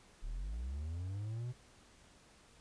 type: linear sweep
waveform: triangle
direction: up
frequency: 32.45 to 126.2 Hz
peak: -36 dBFS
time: 0.22-1.53 s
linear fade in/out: 20 ms
effects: pink hiss -63 dBFS RMS until 2.6 s + resampled to 22050 Hz